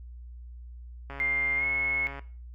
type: click train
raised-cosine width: 0.5 ms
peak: -26 dBFS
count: 153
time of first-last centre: 1.1-2.194 s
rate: 139 Hz
type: tone with pitch glide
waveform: sine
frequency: 2100 to 2183 Hz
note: C7 to C#7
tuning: +6 to -27 cents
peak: -25 dBFS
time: 1.2-2.07 s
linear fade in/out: 0 ms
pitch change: +67 cents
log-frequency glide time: 1.56-1.65 s
effects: noise-tail reverb RT60 0.4 s tail -17 dB re dry + added 60 Hz sine -41 dBFS peak until 2.54 s